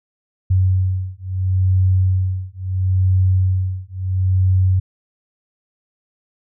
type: beating tone pair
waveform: sine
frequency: 93 / 93.74 Hz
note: F#2 / F#2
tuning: +9 / +23 cents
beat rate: 0.74 Hz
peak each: -17 dBFS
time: 0.5-4.8 s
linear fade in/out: 10 ms
effects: none